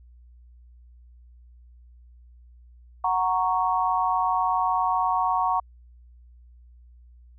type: chord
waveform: sine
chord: F# major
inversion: none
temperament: equal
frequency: 740 / 932.3 / 1108.7 Hz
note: F#5 / A#5 / C#6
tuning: 0 / 0 / 0 cents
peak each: -25 dBFS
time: 3.04-5.6 s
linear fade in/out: 5 ms
effects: added 60 Hz sine -48 dBFS peak until 7.38 s